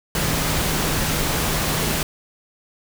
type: tone in noise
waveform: sine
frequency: 155.4 Hz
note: D#3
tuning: 2 cents flat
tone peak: -28 dBFS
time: 0.15-2.03 s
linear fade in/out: 2 ms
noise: pink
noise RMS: -22 dBFS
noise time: 0.15-2.03 s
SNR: -9 dB
effects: none